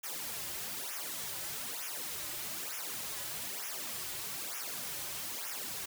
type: noise with flanger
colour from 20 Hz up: white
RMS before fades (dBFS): -40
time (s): 0.03-5.86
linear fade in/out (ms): 10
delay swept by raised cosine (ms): 0.23 to 4.43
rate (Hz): 1.1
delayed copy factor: -0.95
effects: none